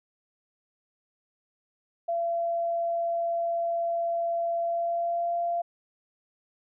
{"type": "tone with pitch glide", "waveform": "sine", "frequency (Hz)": [679, 688.1], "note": ["F5", "F5"], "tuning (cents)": [-49, -26], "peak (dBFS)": -25, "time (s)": [2.08, 5.62], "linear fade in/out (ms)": 10, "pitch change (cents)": 23, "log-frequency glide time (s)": [4.6, 5.36], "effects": []}